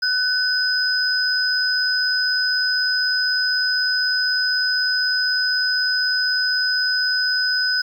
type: tone pair together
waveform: sine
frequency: 1500 / 5024 Hz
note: F#6 / D#8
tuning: +23 / +16 cents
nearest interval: octave + major sixth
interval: 2093 cents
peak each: -20 dBFS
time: 0.02-7.82 s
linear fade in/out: 10 ms
effects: 8-bit